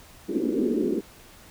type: band-pass noise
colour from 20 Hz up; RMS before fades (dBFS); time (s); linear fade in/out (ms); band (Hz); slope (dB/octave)
pink; -25; 0.28-1.01; 20; 220 to 430; 48
effects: pink hiss -50 dBFS RMS until 1.5 s